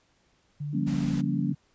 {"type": "tone with pitch glide", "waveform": "sine", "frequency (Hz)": [146.4, 144.38], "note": ["D3", "D3"], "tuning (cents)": [-5, -29], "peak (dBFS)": -30, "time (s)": [0.6, 1.55], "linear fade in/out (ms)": 10, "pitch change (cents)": -24, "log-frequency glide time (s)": [0.77, 0.95]}
{"type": "chord", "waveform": "sine", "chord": "G half-diminished seventh", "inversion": "third", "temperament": "just", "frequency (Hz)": [176.4, 196, 235.2, 282.2], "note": ["F3", "G3", "Bb3", "Db4"], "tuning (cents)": [18, 0, 16, 31], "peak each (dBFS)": -31, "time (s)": [0.73, 1.53], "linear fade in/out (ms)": 10}
{"type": "noise", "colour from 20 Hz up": "pink", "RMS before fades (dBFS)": -42, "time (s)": [0.86, 1.22], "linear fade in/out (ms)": 20}
{"effects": ["pink hiss -67 dBFS RMS until 1.74 s", "resampled to 16000 Hz"]}